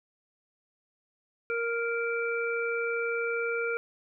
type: harmonic tone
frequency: 466.2 Hz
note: A#4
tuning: in tune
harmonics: 1 / 3 / 5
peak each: -30 / -32 / -35 dBFS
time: 1.5-3.77 s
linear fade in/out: 0 ms
effects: none